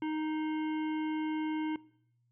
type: harmonic tone with a mistuned harmonic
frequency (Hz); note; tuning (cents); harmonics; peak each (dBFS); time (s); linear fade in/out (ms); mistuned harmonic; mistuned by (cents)
310.9; D#4; -1; 1 / 3 / 5 / 7 / 9 / 10; -32 / -41 / -50 / -48 / -54 / -56; 0.02-1.76; 2; 7; -18
effects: noise-tail reverb RT60 0.7 s tail -21 dB re dry + added 120 Hz sine -70 dBFS peak until 2.31 s